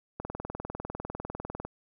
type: click train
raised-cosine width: 1 ms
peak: -21 dBFS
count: 30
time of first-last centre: 0.2-1.65 s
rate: 20 Hz
effects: none